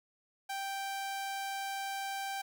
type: tone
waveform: sawtooth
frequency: 784 Hz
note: G5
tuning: in tune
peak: -32 dBFS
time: 0.49-2.42 s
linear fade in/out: 10 ms
effects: 11-bit